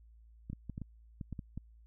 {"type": "clicks", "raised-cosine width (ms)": 5, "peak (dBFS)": -28, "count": 9, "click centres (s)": [0.5, 0.531, 0.697, 0.779, 0.817, 1.212, 1.327, 1.392, 1.576], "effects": ["added 56 Hz sine -56 dBFS peak until 1.86 s"]}